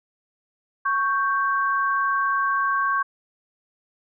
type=tone pair together; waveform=sine; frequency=1108.7 / 1567.9 Hz; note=C#6 / G6; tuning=0 / 0 cents; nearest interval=tritone; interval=600 cents; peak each=-21 / -24 dBFS; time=0.85-3.03 s; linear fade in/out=10 ms; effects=none